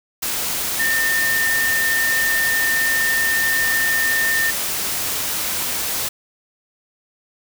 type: tone in noise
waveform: sine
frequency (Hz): 1811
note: A6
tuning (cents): +49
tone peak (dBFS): -17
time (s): 0.79-4.51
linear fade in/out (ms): 10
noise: white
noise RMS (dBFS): -23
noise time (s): 0.22-6.09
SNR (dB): +3
effects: none